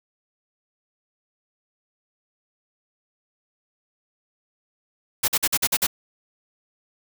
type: noise bursts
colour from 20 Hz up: white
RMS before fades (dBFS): -20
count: 7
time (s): 5.23-5.869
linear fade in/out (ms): 10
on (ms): 51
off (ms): 47
effects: none